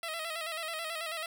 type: tone with vibrato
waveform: 10% pulse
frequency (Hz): 649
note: E5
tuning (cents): -27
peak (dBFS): -27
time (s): 0.03-1.26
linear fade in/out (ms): 2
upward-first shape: square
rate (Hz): 9.2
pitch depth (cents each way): 58
effects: none